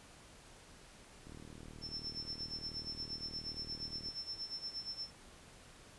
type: click train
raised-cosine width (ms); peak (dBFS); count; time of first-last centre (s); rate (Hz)
3; -39; 110; 1.27-4.087; 38.7
type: tone with tremolo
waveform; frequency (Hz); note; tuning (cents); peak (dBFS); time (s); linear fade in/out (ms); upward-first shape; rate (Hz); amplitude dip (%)
sine; 5350; E8; +25; -38; 1.81-5.11; 50; sine; 8.5; 80
effects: pink hiss -58 dBFS RMS until 5.98 s + resampled to 24000 Hz